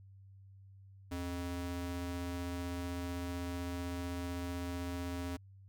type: ring-modulated tone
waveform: square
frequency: 174.61 Hz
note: F3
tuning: in tune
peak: -35 dBFS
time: 1.11-5.37 s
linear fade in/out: 10 ms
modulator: 93.4 Hz
effects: added 97 Hz sine -54 dBFS peak until 5.68 s